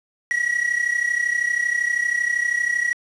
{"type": "tone with amplitude modulation", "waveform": "triangle", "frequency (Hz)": 1922, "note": "B6", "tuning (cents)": -48, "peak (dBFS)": -14, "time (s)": [0.31, 2.93], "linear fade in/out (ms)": 0, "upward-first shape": "sine", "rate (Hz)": 32.7, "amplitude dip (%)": 75, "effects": ["resampled to 22050 Hz", "7-bit"]}